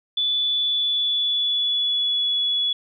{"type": "tone with pitch glide", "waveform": "sine", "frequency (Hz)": [3470, 3395], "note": ["A7", "G#7"], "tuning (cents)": [-25, 37], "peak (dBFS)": -19, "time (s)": [0.17, 2.73], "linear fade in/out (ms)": 5, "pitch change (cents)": -38, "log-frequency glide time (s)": [0.37, 2.32], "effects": []}